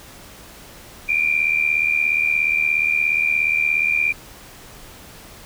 sine tone pair together, 2349 / 2426 Hz, D7 / D#7, 0 / -44 cents, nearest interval minor second, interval 56 cents, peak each -19 dBFS, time 1.08-4.13 s, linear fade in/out 20 ms, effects pink hiss -42 dBFS RMS until 5.45 s

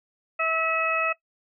harmonic tone with a mistuned harmonic, 649 Hz, E5, 27 cents flat, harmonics 1 / 2 / 3 / 4, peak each -29 / -26 / -33 / -27 dBFS, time 0.39-1.13 s, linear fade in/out 10 ms, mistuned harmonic 4, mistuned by -17 cents, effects noise-tail reverb RT60 0.1 s tail -18 dB re dry

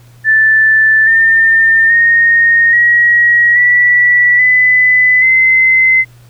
sine tone with pitch steps, 1760 / 1806.3 / 1853.9 / 1902.7 / 1952.8 / 2004 / 2057 Hz, A6 / A6 / A#6 / A#6 / B6 / B6 / C7, 0 / +45 / -10 / +35 / -20 / +25 / -30 cents, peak -5 dBFS, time 0.24-6.05 s, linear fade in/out 50 ms, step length 830 ms, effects added 120 Hz sine -38 dBFS peak until 6.29 s + pink hiss -48 dBFS RMS until 6.29 s

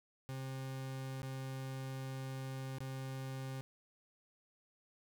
40% pulse tone with dropouts, 132.8 Hz, C3, 26 cents sharp, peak -40 dBFS, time 0.29-3.61 s, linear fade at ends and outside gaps 0 ms, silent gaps 1.219-1.231 / 2.784-2.805 s, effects 13-bit

